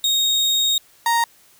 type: tone pair in turn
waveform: 35% pulse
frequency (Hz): 3729 / 932.2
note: A#7 / A#5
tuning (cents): 0 / 0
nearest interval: 2 octaves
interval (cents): 2400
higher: first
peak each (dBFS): -14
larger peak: neither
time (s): 0.04-0.78 / 1.06-1.24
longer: first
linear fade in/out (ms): 2
effects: white hiss -53 dBFS RMS until 1.59 s